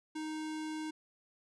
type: tone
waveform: square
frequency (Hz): 311.1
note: D#4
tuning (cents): 0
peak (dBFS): -38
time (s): 0.15-0.91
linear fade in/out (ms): 10
effects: resampled to 22050 Hz